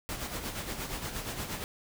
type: noise with tremolo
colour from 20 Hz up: pink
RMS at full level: -35 dBFS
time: 0.09-1.64 s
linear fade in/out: 0 ms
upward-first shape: sine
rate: 8.5 Hz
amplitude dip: 55%
effects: none